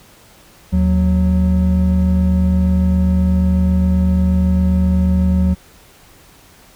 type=tone pair together; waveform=triangle; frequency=77.3 / 184 Hz; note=D#2 / F#3; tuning=-11 / -9 cents; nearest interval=octave + minor third; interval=1502 cents; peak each=-12 dBFS; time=0.72-5.55 s; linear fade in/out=20 ms; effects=pink hiss -46 dBFS RMS until 6.75 s